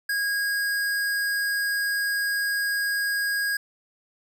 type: tone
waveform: square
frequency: 1639 Hz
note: G#6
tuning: 23 cents flat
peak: -24 dBFS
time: 0.09-3.57 s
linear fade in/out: 5 ms
effects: none